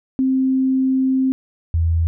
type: tone pair in turn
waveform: sine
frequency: 262.7 / 82.75 Hz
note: C4 / E2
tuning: +7 / +7 cents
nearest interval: octave + minor sixth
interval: 2000 cents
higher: first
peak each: -14 dBFS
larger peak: neither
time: 0.19-1.32 / 1.74-2.07 s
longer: first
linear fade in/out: 0 ms
effects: none